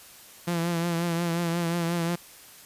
sawtooth tone with vibrato, 170 Hz, F3, 46 cents flat, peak -21 dBFS, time 0.47-2.16 s, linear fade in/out 10 ms, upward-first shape triangle, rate 5.6 Hz, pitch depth 51 cents each way, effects white hiss -49 dBFS RMS until 2.65 s + resampled to 32000 Hz

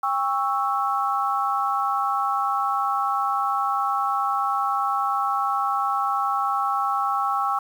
sine chord, C# diminished, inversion second, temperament equal with one note detuned, 800 / 1108.7 / 1318.5 Hz, G5 / C#6 / E6, +35 / 0 / 0 cents, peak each -25 dBFS, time 0.03-7.59 s, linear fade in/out 5 ms, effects 8-bit

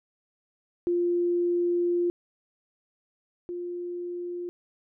sine tone pair in turn, 349.2 / 351.6 Hz, F4 / F4, 0 / +12 cents, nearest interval unison, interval 12 cents, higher second, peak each -22 / -31 dBFS, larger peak first, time 0.87-2.1 / 3.49-4.49 s, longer first, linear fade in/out 0 ms, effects none

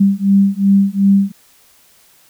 sine beating tone pair, 196 / 198.7 Hz, G3 / G3, 0 / +24 cents, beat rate 2.7 Hz, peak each -12 dBFS, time 0-1.32 s, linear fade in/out 10 ms, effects white hiss -50 dBFS RMS until 2.29 s

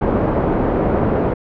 white low-pass noise, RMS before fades -17 dBFS, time 0.01-1.34 s, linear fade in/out 10 ms, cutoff 500 Hz, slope 12 dB/octave, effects low-pass 2000 Hz 12 dB/octave

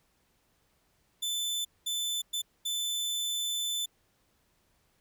sawtooth tone bursts at uneven times, 3520 Hz, A7, in tune, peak -27 dBFS, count 4, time 1.22-1.65 / 1.86-2.22 / 2.33-2.42 / 2.65-3.86 s, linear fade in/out 10 ms, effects pink hiss -71 dBFS RMS until 5 s

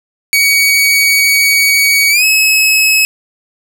sawtooth tone with pitch glide, 2253 to 2573 Hz, C#7 to E7, +28 to -43 cents, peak -4 dBFS, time 0.33-3.05 s, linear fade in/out 0 ms, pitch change +229 cents, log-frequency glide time 2.1-2.24 s, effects none

